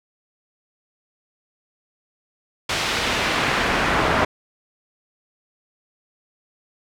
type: noise with band-pass filter sweep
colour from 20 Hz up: brown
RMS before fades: -21 dBFS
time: 2.69-4.25 s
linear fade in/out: 5 ms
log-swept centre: 3900 to 1300 Hz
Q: 0.78
effects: none